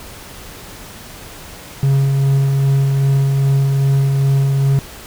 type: tone with tremolo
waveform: triangle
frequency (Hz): 137.2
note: C#3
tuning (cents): -17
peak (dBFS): -8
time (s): 1.83-4.79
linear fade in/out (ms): 0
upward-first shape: sine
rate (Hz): 2.5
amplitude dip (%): 25
effects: pink hiss -35 dBFS RMS until 5.06 s